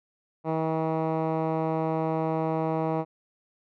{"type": "tone with low-pass filter", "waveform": "10% pulse", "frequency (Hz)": 160, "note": "D#3", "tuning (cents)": 49, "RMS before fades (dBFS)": -27, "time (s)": [0.44, 3.05], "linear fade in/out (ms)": 50, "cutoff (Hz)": 1000, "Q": 0.99, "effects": []}